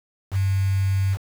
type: tone with quantisation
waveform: sine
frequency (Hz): 96.9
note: G2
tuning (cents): -20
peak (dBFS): -18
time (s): 0.31-1.18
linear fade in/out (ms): 50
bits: 6
effects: none